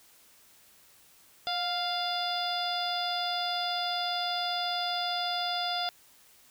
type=harmonic tone with a mistuned harmonic; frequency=698.5 Hz; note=F5; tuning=in tune; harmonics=1 / 2 / 3 / 4 / 5 / 6 / 7; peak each=-32 / -38 / -44 / -43 / -34 / -44 / -36 dBFS; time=1.47-5.89 s; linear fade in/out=0 ms; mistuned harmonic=1; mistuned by=+33 cents; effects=white hiss -59 dBFS RMS until 6.5 s